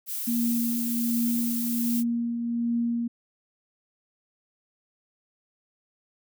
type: noise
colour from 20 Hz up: violet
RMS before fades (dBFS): -32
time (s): 0.06-2.04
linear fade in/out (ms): 50
type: tone with tremolo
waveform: sine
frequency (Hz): 235.1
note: A#3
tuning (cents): +15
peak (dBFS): -22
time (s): 0.27-3.08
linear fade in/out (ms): 10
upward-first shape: triangle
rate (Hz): 1.3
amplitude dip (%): 45
effects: none